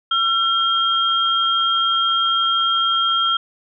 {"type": "tone pair together", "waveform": "sine", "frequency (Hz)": [1353, 3218], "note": ["E6", "G7"], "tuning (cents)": [45, 45], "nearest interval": "octave + minor third", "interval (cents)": 1500, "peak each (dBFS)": -18, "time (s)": [0.11, 3.37], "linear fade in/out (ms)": 5, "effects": []}